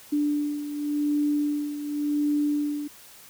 sine beating tone pair, 293.7 / 294.6 Hz, D4 / D4, 0 / +6 cents, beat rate 0.9 Hz, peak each -24 / -30 dBFS, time 0.12-2.88 s, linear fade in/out 10 ms, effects white hiss -49 dBFS RMS until 3.29 s

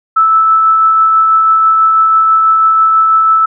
sine tone with tremolo, 1313 Hz, E6, 7 cents flat, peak -4 dBFS, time 0.16-3.46 s, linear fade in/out 10 ms, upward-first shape triangle, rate 6.1 Hz, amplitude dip 25%, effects none

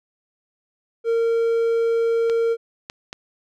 triangle tone, 460 Hz, A#4, 23 cents flat, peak -15 dBFS, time 1.04-2.57 s, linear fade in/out 50 ms
clicks, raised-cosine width 0.2 ms, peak -15 dBFS, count 3, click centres 2.298 / 2.899 / 3.129 s
effects none

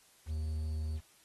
triangle tone with quantisation, 77.78 Hz, D#2, in tune, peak -31 dBFS, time 0.26-1.01 s, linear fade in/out 50 ms, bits 10, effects white hiss -64 dBFS RMS until 1.24 s + AAC 32 kbps

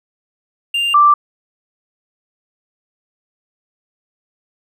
triangle / sine tone pair in turn, 2794 / 1174.7 Hz, F7 / D6, 0 / 0 cents, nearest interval octave + minor third, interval 1500 cents, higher first, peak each -13 / -6 dBFS, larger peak second, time 0.74-0.94 / 0.94-1.14 s, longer neither, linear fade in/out 5 ms, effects none

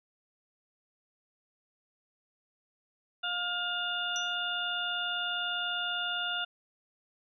harmonic tone, 709 Hz, F5, 26 cents sharp, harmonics 1 / 2 / 4 / 5, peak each -40 / -34 / -35 / -37 dBFS, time 3.23-6.45 s, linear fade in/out 10 ms
sine tone with exponential decay, 5920 Hz, F#8, in tune, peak -32 dBFS, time 4.16-4.35 s, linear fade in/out 0 ms, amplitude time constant 41 ms
effects none

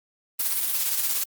blue noise with tremolo, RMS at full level -23 dBFS, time 0.39-1.24 s, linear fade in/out 10 ms, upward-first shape sine, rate 17 Hz, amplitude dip 45%, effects Opus 32 kbps

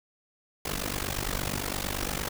pink noise with amplitude modulation, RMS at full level -28 dBFS, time 0.65-2.29 s, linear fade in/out 5 ms, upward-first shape sine, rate 48.7 Hz, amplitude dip 90%, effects none

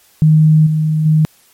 sine tone with level steps, 155.56 Hz, D#3, in tune, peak -5 / -11 / -7 dBFS, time 0.22-1.25 s, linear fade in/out 0 ms, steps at 0.66 / 1.05 s, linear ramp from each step 10 ms, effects white hiss -50 dBFS RMS until 1.53 s + MP3 64 kbps

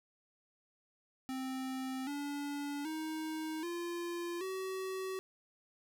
square tone with pitch steps, 261.6 / 286.9 / 314.7 / 345.2 / 378.6 Hz, C4 / D4 / D#4 / F4 / F#4, 0 / -40 / +20 / -20 / +40 cents, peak -38 dBFS, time 1.29-5.19 s, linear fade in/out 0 ms, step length 780 ms, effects none

